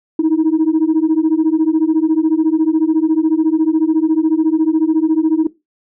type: beating tone pair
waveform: sine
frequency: 310 / 324 Hz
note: D#4 / E4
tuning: -6 / -30 cents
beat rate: 14 Hz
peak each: -13 / -12 dBFS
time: 0.19-5.47 s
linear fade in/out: 5 ms
effects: noise-tail reverb RT60 0.2 s tail -18 dB re dry + tanh soft clip ceiling -7 dBFS